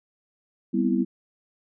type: chord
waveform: sine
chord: C major seventh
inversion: second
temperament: equal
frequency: 196 / 246.9 / 261.6 / 329.6 Hz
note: G3 / B3 / C4 / E4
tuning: 0 / 0 / 0 / 0 cents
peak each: -25 / -24 / -29 / -26 dBFS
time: 0.73-1.05 s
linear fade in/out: 20 ms
effects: none